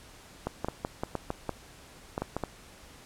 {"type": "clicks", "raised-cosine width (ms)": 1, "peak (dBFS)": -16, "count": 12, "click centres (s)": [0.47, 0.646, 0.685, 0.849, 1.035, 1.153, 1.304, 1.493, 2.179, 2.22, 2.366, 2.437], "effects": ["pink hiss -52 dBFS RMS until 3.05 s", "low-pass 11000 Hz 12 dB/octave"]}